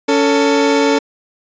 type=tone pair together; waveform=30% pulse; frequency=280.8 / 445.8 Hz; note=C#4 / A4; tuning=+22 / +23 cents; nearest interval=minor sixth; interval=801 cents; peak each=-11 dBFS; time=0.08-0.99 s; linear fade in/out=10 ms; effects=resampled to 16000 Hz